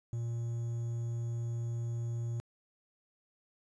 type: tone with quantisation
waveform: triangle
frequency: 117.3 Hz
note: A#2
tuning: 11 cents sharp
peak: -31 dBFS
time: 0.13-2.4 s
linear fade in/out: 0 ms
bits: 10
effects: resampled to 22050 Hz